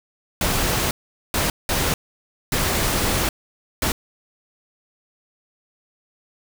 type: noise bursts at uneven times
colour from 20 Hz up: pink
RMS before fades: -21 dBFS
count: 5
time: 0.41-0.91 / 1.34-1.5 / 1.69-1.94 / 2.52-3.29 / 3.82-3.92 s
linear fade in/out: 2 ms
effects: none